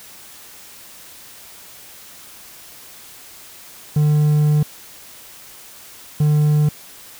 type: tone bursts at uneven times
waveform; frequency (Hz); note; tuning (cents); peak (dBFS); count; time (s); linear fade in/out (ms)
triangle; 150; D3; +37; -10; 2; 3.96-4.63 / 6.2-6.69; 5
effects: white hiss -41 dBFS RMS until 7.19 s